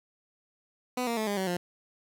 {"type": "tone with pitch steps", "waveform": "15% pulse", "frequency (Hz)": [250, 233.3, 217.6, 203.1, 189.46, 176.78], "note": ["B3", "A#3", "A3", "G#3", "F#3", "F3"], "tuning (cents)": [21, 2, -19, -38, 41, 21], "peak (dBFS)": -22, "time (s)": [0.97, 1.57], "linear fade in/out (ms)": 5, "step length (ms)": 100, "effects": []}